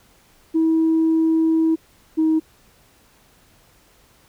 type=tone pair in turn; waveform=sine; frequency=322.8 / 316.9 Hz; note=E4 / D#4; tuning=-36 / +32 cents; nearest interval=unison; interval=32 cents; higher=first; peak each=-13 dBFS; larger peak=neither; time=0.54-1.76 / 2.17-2.4 s; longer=first; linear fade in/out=20 ms; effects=tanh soft clip ceiling -11 dBFS + pink hiss -55 dBFS RMS until 4.28 s

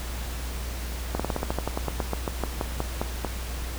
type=slowing click train; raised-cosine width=1 ms; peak=-12 dBFS; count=19; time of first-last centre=1.15-3.248 s; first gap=46 ms; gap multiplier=1.1; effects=added 60 Hz sine -31 dBFS peak until 3.78 s + pink hiss -38 dBFS RMS until 3.78 s

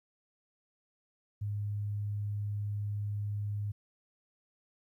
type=tone; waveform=sine; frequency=103.2 Hz; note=G#2; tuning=10 cents flat; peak=-32 dBFS; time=1.41-3.72 s; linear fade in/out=10 ms; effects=12-bit

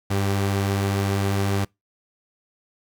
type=tone pair together; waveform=sawtooth; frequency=99.32 / 390 Hz; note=G2 / G4; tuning=+23 / -9 cents; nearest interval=2 octaves; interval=2368 cents; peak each=-17 / -27 dBFS; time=0.1-1.65 s; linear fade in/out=10 ms; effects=noise-tail reverb RT60 0.2 s tail -26 dB re dry

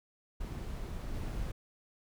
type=noise with level steps; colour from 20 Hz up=brown; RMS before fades=-39 / -37 dBFS; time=0.4-1.52 s; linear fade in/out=10 ms; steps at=1.14 s; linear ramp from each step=5 ms; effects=none

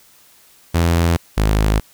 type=tone pair in turn; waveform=sawtooth; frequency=84.5 / 52.71 Hz; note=E2 / G#1; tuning=+43 / +26 cents; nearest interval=minor sixth; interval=817 cents; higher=first; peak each=-9 dBFS; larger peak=neither; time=0.74-1.17 / 1.37-1.8 s; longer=neither; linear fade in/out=10 ms; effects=white hiss -50 dBFS RMS until 1.93 s

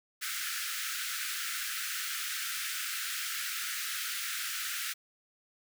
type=high-pass noise; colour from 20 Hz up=pink; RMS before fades=-36 dBFS; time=0.21-4.94 s; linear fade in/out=20 ms; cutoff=1300 Hz; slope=96 dB/octave; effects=none

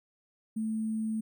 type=tone with sample-and-hold; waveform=sine; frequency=220 Hz; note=A3; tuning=in tune; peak=-29 dBFS; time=0.56-1.21 s; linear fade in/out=10 ms; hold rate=8820 Hz; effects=none

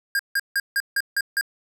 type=tone bursts; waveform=square; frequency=1615 Hz; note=G#6; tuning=49 cents flat; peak=-20 dBFS; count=7; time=0.15-1.411 s; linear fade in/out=2 ms; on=43 ms; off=160 ms; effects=none

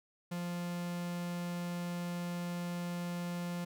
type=tone; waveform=45% pulse; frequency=174.61 Hz; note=F3; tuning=in tune; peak=-36 dBFS; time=0.31-3.65 s; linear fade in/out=10 ms; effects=none

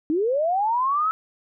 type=linear sweep; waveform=sine; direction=up; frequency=293.8 to 1318.5 Hz; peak=-19 dBFS; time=0.1-1.11 s; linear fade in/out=0 ms; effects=none

